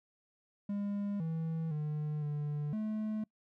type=tone with pitch steps; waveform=triangle; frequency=202.7 / 162.3 / 150.9 / 147.7 / 215.5 Hz; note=G#3 / E3 / D3 / D3 / A3; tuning=-42 / -27 / +47 / +10 / -36 cents; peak=-31 dBFS; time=0.69-3.24 s; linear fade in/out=5 ms; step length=510 ms; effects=noise-tail reverb RT60 0.1 s tail -25 dB re dry